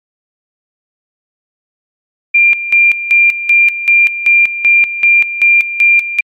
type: tone with tremolo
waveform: sine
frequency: 2387 Hz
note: D7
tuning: 28 cents sharp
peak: -4 dBFS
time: 2.34-6.21 s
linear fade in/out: 10 ms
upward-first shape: square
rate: 2.6 Hz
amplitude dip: 75%
effects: MP3 64 kbps